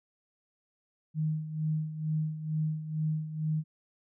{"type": "tone with tremolo", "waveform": "sine", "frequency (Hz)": 155.56, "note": "D#3", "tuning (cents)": 0, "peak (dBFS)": -26, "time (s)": [1.14, 3.64], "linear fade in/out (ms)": 50, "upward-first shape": "sine", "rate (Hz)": 2.2, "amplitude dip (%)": 70, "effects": []}